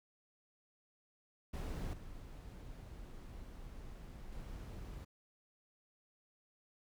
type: noise with level steps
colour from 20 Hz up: brown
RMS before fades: -40 / -50 / -47 dBFS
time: 1.53-5.05 s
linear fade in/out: 10 ms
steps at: 1.93 / 4.32 s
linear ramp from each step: 5 ms
effects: none